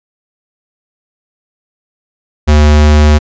square tone, 75.1 Hz, D2, 39 cents sharp, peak -4 dBFS, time 2.47-3.19 s, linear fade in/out 20 ms, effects resampled to 16000 Hz

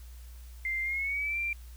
sine tone with pitch glide, 2093 to 2363 Hz, C7 to D7, 0 to +10 cents, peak -29 dBFS, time 0.65-1.53 s, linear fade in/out 2 ms, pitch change +210 cents, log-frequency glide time 0.82-1.38 s, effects added 60 Hz sine -44 dBFS peak until 1.76 s + white hiss -59 dBFS RMS until 1.76 s

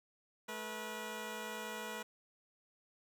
10% pulse tone pair together, 216.2 / 485.4 Hz, A3 / B4, -30 / -30 cents, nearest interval octave + major second, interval 1400 cents, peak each -37 / -35 dBFS, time 0.48-2.03 s, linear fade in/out 10 ms, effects none

